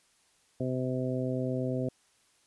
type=harmonic tone; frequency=128.4 Hz; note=C3; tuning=32 cents flat; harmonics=1 / 2 / 3 / 4 / 5; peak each=-33 / -33 / -37 / -36 / -39 dBFS; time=0.6-1.89 s; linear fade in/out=5 ms; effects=white hiss -67 dBFS RMS until 2.46 s + resampled to 24000 Hz